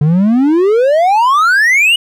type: exponential sweep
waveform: triangle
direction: up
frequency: 142.9 to 2960 Hz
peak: -5 dBFS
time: 0.01-1.96 s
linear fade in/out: 5 ms
effects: none